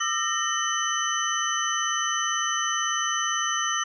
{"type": "tone cluster", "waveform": "sine", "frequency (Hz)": [1201, 1339, 1851, 3013, 6060], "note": ["D6", "E6", "A#6", "F#7", "F#8"], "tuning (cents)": [38, 27, -13, 31, 40], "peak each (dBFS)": -30, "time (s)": [0, 3.84], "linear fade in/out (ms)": 10, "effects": []}